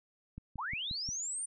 click train, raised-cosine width 5 ms, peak -31 dBFS, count 5, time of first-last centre 0.38-1.089 s, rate 5.64 Hz
sine linear sweep, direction up, 757 to 9240 Hz, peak -35 dBFS, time 0.58-1.46 s, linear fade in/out 10 ms
effects none

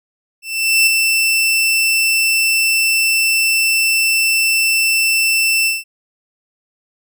sawtooth tone with ADSR envelope, 2670 Hz, E7, 22 cents sharp, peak -5 dBFS, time 0.42-5.84 s, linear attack 450 ms, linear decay 4 ms, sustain -4 dB, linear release 180 ms, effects none

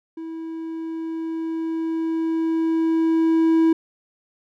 triangle tone with level ramp, 325.4 Hz, E4, 22 cents flat, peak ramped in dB -28 to -11 dBFS, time 0.17-3.73 s, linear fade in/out 5 ms, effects none

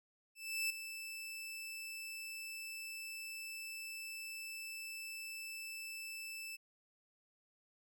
sawtooth tone with ADSR envelope, 2639 Hz, E7, 1 cent sharp, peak -30 dBFS, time 0.35-6.57 s, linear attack 350 ms, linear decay 5 ms, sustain -11 dB, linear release 20 ms, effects none

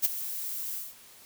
violet noise with ADSR envelope, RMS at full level -21 dBFS, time 0.02-0.95 s, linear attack 30 ms, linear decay 19 ms, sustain -14 dB, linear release 190 ms, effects white hiss -53 dBFS RMS until 1.25 s

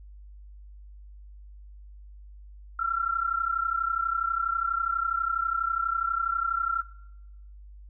sine tone pair together, 1341.8 / 1374 Hz, E6 / F6, +30 / -29 cents, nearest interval unison, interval 41 cents, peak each -28 dBFS, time 2.79-6.82 s, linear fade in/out 5 ms, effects noise-tail reverb RT60 1.0 s tail -24 dB re dry + added 50 Hz sine -44 dBFS peak until 7.89 s

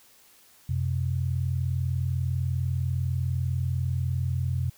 sine tone pair together, 88.4 / 128.43 Hz, F2 / C3, +22 / -32 cents, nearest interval tritone, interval 646 cents, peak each -27 dBFS, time 0.69-4.7 s, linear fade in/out 5 ms, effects white hiss -57 dBFS RMS until 4.77 s

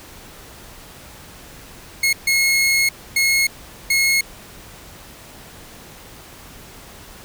sawtooth tone bursts at uneven times, 2167 Hz, C#7, 40 cents flat, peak -11 dBFS, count 4, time 2.03-2.13 / 2.27-2.89 / 3.16-3.47 / 3.9-4.21 s, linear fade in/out 5 ms, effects pink hiss -41 dBFS RMS until 7.24 s

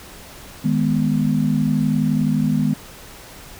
sine chord, G# minor, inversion second, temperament equal, 155.56 / 207.7 / 246.9 Hz, D#3 / G#3 / B3, 0 / 0 / 0 cents, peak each -20 dBFS, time 0.64-2.74 s, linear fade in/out 10 ms, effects pink hiss -40 dBFS RMS until 3.59 s

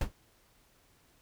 brown noise with exponential decay, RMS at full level -21 dBFS, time 0.01-0.13 s, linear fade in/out 5 ms, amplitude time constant 24 ms, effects pink hiss -66 dBFS RMS until 1.21 s

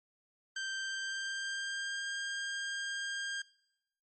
sawtooth tone with pitch glide, 1568 to 1604.7 Hz, G6 to G6, 0 to +40 cents, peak -32 dBFS, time 0.56-3.42 s, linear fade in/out 5 ms, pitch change +40 cents, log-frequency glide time 0.78-2.08 s, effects noise-tail reverb RT60 1.0 s tail -25 dB re dry + MP3 32 kbps

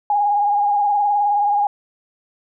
sine tone with vibrato, 820 Hz, G#5, 22 cents flat, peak -14 dBFS, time 0.1-1.67 s, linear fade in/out 2 ms, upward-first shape sine, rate 19 Hz, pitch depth 39 cents each way, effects none

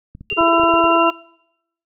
clicks, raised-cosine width 5 ms, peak -23 dBFS, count 8, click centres 0.151 / 0.21 / 0.326 / 0.409 / 0.598 / 0.636 / 0.739 / 0.842 s
sine tone with tremolo, 2778 Hz, F7, 10 cents flat, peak -19 dBFS, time 0.3-1.1 s, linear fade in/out 0 ms, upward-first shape sine, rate 13 Hz, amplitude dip 40%
triangle tone bursts, 414.3 Hz, G#4, 4 cents flat, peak -24 dBFS, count 13, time 0.31-0.972 s, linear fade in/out 5 ms, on 26 ms, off 27 ms
harmonic tone, 334.3 Hz, E4, 24 cents sharp, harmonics 1 / 2 / 3 / 4, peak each -17 / -17 / -17 / -17 dBFS, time 0.37-1.11 s, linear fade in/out 20 ms
effects noise-tail reverb RT60 0.8 s tail -23 dB re dry

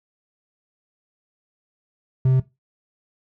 triangle tone, 130.2 Hz, C3, 8 cents flat, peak -12 dBFS, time 2.25-2.4 s, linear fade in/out 5 ms, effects noise-tail reverb RT60 0.2 s tail -17 dB re dry

